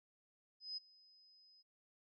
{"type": "tone with ADSR envelope", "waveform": "sine", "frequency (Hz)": 5040, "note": "D#8", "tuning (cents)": 21, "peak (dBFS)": -40, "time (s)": [0.6, 1.63], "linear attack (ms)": 170, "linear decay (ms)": 17, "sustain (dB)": -24, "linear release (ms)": 25, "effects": []}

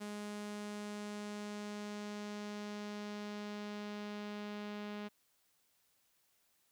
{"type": "tone with low-pass filter sweep", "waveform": "sawtooth", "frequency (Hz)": 207.7, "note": "G#3", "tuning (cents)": 0, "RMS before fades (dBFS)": -44, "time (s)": [0, 5.09], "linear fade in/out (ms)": 20, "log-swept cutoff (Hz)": [10000, 3600], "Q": 1.1, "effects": ["white hiss -75 dBFS RMS until 6.71 s"]}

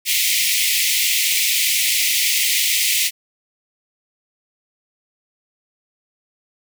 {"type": "high-pass noise", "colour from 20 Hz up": "pink", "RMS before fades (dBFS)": -18, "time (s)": [0.05, 3.11], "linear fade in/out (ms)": 50, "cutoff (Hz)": 2000, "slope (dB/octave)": 96, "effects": []}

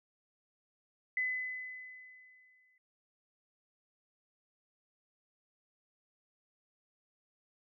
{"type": "tone with exponential decay", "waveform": "sine", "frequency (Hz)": 2015, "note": "B6", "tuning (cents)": 34, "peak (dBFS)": -29, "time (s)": [1.17, 2.78], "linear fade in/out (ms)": 2, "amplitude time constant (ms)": 350, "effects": []}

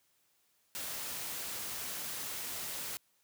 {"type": "noise", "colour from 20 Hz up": "white", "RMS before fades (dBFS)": -40, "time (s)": [0.75, 2.97], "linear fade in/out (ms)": 0, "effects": ["white hiss -73 dBFS RMS until 3.23 s", "high-pass 60 Hz 12 dB/octave"]}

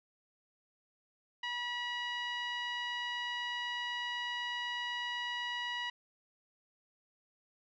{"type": "tone with low-pass filter", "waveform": "10% pulse", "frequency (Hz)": 968, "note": "B5", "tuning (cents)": -35, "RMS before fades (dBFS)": -38, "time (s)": [1.43, 5.9], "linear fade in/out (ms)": 5, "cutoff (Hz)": 2600, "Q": 1.8, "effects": []}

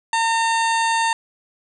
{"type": "harmonic tone", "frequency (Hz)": 910, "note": "A#5", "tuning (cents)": -42, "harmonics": [1, 2, 3, 4, 5, 7, 8, 9, 10], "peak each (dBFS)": [-18, -24, -28, -30, -32, -35, -36, -37, -38], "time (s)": [0.13, 1.13], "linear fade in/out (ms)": 2, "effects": []}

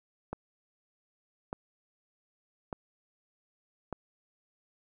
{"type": "click train", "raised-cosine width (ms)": 1, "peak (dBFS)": -21, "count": 4, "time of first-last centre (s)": [0.33, 3.927], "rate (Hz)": 0.834, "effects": []}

